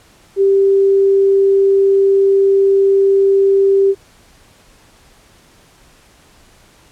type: tone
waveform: sine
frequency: 392 Hz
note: G4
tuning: in tune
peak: -8 dBFS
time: 0.36-3.95 s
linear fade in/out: 50 ms
effects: pink hiss -48 dBFS RMS until 6.91 s + low-pass 11000 Hz 12 dB/octave